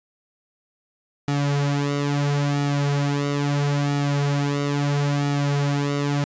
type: tone with flanger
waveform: sawtooth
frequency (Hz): 143.1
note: D3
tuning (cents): -45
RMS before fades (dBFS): -22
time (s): 1.28-6.24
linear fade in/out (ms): 0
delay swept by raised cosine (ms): 1.9 to 5.8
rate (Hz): 0.75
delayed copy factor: -0.75
effects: resampled to 16000 Hz